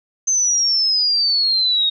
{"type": "exponential sweep", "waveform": "sine", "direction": "down", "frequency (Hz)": [6272, 3729], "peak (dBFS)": -14, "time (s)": [0.27, 1.9], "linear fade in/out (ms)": 10, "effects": []}